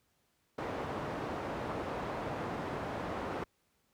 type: low-pass noise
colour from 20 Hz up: white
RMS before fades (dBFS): -38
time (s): 0.58-3.44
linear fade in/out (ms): 5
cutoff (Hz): 870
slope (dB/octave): 12
effects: pink hiss -75 dBFS RMS until 3.93 s + high-pass 60 Hz 12 dB/octave